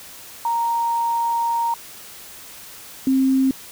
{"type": "tone pair in turn", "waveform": "sine", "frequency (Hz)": [931, 265.2], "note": ["A#5", "C4"], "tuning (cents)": [-2, 23], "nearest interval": "octave + minor seventh", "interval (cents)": 2175, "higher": "first", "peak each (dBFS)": [-18, -14], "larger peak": "second", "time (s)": [[0.45, 1.74], [3.07, 3.51]], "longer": "first", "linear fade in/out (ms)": 2, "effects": ["white hiss -40 dBFS RMS until 3.71 s"]}